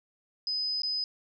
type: tone with dropouts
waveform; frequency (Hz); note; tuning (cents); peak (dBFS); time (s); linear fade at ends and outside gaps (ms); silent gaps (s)
sine; 5020; D#8; +15; -28; 0.47-1.04; 1; 0.82-0.833
effects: none